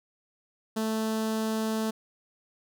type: tone with notch filter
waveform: sawtooth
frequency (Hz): 220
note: A3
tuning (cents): 0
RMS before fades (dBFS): -29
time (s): 0.76-1.91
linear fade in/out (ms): 10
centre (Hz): 2200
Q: 1.7
effects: none